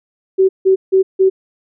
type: tone bursts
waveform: sine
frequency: 381 Hz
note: G4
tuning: 49 cents flat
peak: -7 dBFS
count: 4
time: 0.38-1.3 s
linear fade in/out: 20 ms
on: 110 ms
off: 160 ms
effects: none